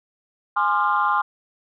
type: chord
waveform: sine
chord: D half-diminished seventh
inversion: second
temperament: equal with one note detuned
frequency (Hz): 830.6 / 1046.5 / 1205.6 / 1396.9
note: Ab5 / C6 / D6 / F6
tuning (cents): 0 / 0 / +45 / 0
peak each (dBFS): -23 / -21 / -22 / -24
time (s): 0.56-1.22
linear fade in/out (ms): 10
effects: tanh soft clip ceiling -9 dBFS